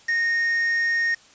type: tone with quantisation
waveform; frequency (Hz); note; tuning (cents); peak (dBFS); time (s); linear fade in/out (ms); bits
triangle; 1851; A#6; -13; -18; 0.08-1.15; 10; 5
effects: white hiss -52 dBFS RMS until 1.34 s + resampled to 16000 Hz